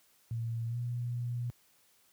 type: tone with pitch glide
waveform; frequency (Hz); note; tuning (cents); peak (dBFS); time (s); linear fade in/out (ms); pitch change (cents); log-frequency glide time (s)
sine; 115.2 to 120.79; A#2 to B2; -20 to -38; -32; 0.31-1.5; 0; +82; 0.68-0.77
effects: white hiss -67 dBFS RMS until 2.12 s + high-pass 60 Hz 12 dB/octave